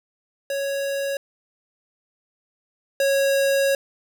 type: tone pair in turn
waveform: square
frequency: 554.4 / 549.9 Hz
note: C#5 / C#5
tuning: 0 / -14 cents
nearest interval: unison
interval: 14 cents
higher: first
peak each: -24 / -18 dBFS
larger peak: second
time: 0.5-1.17 / 3-3.75 s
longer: second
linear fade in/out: 2 ms
effects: none